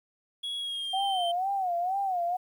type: tone with pitch glide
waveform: triangle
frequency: 3339 to 3115 Hz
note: G#7 to G7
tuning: +9 to -12 cents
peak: -30 dBFS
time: 0.43-1.32 s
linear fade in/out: 10 ms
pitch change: -121 cents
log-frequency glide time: 0.57-1.08 s
type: tone with vibrato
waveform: sine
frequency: 740 Hz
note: F#5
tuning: in tune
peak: -26 dBFS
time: 0.93-2.37 s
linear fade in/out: 10 ms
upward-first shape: sine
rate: 2.1 Hz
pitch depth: 130 cents each way
effects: 10-bit